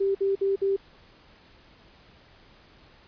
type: tone bursts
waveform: sine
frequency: 392 Hz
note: G4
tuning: in tune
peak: -21 dBFS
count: 4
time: 0-0.765 s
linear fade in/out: 10 ms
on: 150 ms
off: 55 ms
effects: pink hiss -55 dBFS RMS until 3.07 s + resampled to 11025 Hz